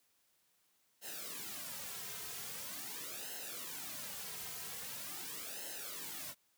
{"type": "noise with flanger", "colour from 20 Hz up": "white", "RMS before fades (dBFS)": -45, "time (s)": [1.01, 6.35], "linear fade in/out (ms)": 50, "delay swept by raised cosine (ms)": [0.85, 3.55], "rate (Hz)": 0.43, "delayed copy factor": -0.85, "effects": ["white hiss -75 dBFS RMS until 6.57 s", "high-pass 60 Hz 12 dB/octave"]}